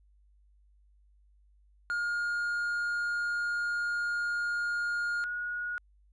triangle / sine tone pair in turn, 1421 / 1447.5 Hz, F6 / F#6, +30 / -38 cents, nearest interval unison, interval 32 cents, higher second, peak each -27 / -32 dBFS, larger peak first, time 1.9-5.24 / 5.24-5.78 s, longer first, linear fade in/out 0 ms, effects added 50 Hz sine -60 dBFS peak until 6.12 s + resampled to 24000 Hz

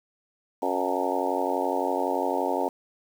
harmonic tone with a mistuned harmonic, 91.8 Hz, F#2, 13 cents flat, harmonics 3 / 4 / 5 / 6 / 7 / 8 / 9 / 10, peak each -32 / -32 / -32 / -32 / -32 / -32 / -32 / -32 dBFS, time 0.62-2.69 s, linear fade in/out 5 ms, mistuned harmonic 9, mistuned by +54 cents, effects 8-bit

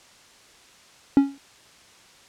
triangle tone with exponential decay, 277.2 Hz, C#4, in tune, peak -7 dBFS, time 1.17-1.38 s, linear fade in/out 1 ms, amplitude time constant 44 ms, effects white hiss -52 dBFS RMS until 2.28 s + low-pass 7000 Hz 12 dB/octave

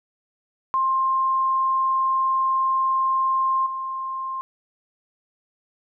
sine tone with level steps, 1057 Hz, C6, 17 cents sharp, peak -18 / -26 dBFS, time 0.74-4.41 s, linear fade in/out 0 ms, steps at 3.66 s, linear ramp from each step 5 ms, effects none

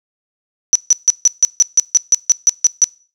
sine tone bursts, 5920 Hz, F#8, in tune, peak -5 dBFS, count 13, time 0.73-2.842 s, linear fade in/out 0 ms, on 24 ms, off 150 ms, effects noise-tail reverb RT60 0.4 s tail -22 dB re dry

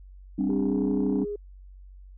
sine chord, G suspended fourth, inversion none, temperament equal, 196 / 261.6 / 293.7 Hz, G3 / C4 / D4, 0 / 0 / 0 cents, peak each -26 dBFS, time 0.38-1.25 s, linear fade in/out 10 ms
sine tone with pitch glide, 398.6 to 412.2 Hz, G4 to G#4, +29 to -13 cents, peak -29 dBFS, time 0.49-1.36 s, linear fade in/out 5 ms, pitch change +58 cents, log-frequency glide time 0.62-0.78 s
effects tanh soft clip ceiling -17 dBFS + added 47 Hz sine -44 dBFS peak until 2.17 s

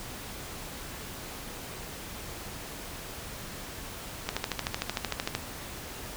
click train, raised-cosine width 0.2 ms, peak -11 dBFS, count 15, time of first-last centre 4.29-5.351 s, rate 13.2 Hz, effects pink hiss -41 dBFS RMS until 6.16 s

